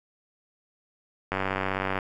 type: click train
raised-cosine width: 0.5 ms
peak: -12 dBFS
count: 65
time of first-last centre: 1.32-1.988 s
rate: 95.8 Hz
effects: 9-bit